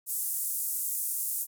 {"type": "band-pass noise", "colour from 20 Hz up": "white", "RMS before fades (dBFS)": -32, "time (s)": [0.06, 1.47], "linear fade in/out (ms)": 50, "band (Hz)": [8400, 15000], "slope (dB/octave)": 24, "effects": []}